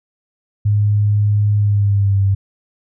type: tone with pitch glide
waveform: sine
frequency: 103.83 to 98.06 Hz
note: G#2 to G2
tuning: 0 to +1 cents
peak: -11 dBFS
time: 0.65-2.35 s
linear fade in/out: 10 ms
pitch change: -99 cents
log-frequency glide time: 1.57-2.22 s
effects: none